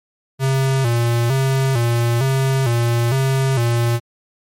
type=tone with vibrato; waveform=square; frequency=125.7 Hz; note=B2; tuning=31 cents sharp; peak=-15 dBFS; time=0.39-4 s; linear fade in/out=50 ms; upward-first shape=square; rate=1.1 Hz; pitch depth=110 cents each way; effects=MP3 64 kbps